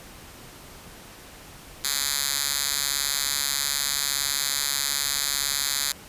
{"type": "tone with high-pass filter", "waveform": "5% pulse", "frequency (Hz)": 140.8, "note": "C#3", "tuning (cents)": 27, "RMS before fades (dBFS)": -26, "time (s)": [1.84, 5.92], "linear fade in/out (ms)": 2, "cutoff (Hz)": 4000, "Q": 0.71, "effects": ["pink hiss -45 dBFS RMS until 6.08 s", "resampled to 32000 Hz"]}